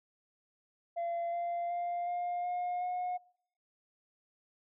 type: tone with pitch steps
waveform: sine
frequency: 684 / 691.5 / 699.2 / 706.9 / 714.7 / 722.6 Hz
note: F5 / F5 / F5 / F5 / F5 / F#5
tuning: -36 / -17 / +2 / +21 / +40 / -41 cents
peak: -30 dBFS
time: 0.96-3.18 s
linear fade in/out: 20 ms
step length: 370 ms
effects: noise-tail reverb RT60 0.7 s tail -25 dB re dry + tanh soft clip ceiling -31 dBFS